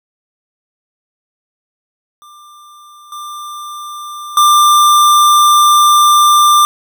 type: tone with level steps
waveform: square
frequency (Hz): 1189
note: D6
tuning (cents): +21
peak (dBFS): -37 / -25 / -6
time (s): 2.22-6.65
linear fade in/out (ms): 0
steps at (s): 3.12 / 4.37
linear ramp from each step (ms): 2
effects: none